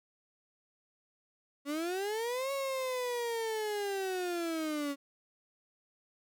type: linear two-way sweep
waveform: 35% pulse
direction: up then down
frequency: 277.2 to 554.4 to 277.2 Hz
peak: -31 dBFS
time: 1.65-4.96 s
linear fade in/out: 50 ms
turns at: 2.52 s
effects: none